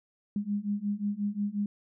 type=beating tone pair; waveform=sine; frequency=201.8 / 207.4 Hz; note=G#3 / G#3; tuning=-49 / -2 cents; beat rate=5.6 Hz; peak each=-32 / -31 dBFS; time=0.36-1.66 s; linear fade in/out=2 ms; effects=none